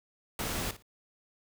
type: noise with echo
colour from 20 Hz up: pink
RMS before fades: -34 dBFS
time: 0.39-0.71 s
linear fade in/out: 2 ms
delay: 57 ms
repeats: 2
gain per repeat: -14 dB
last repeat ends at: 0.824 s
effects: none